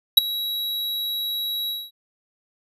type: tone with ADSR envelope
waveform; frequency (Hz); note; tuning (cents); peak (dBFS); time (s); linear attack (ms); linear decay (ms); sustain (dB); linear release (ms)
square; 3876; B7; -33; -5; 0.17-1.91; 8; 13; -20; 220
effects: resampled to 32000 Hz